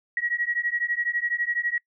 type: beating tone pair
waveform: sine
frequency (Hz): 1904 / 1916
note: A#6 / A#6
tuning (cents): +36 / +47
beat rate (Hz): 12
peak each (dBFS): -27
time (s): 0.17-1.78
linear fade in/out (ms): 2
effects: noise-tail reverb RT60 0.1 s tail -25 dB re dry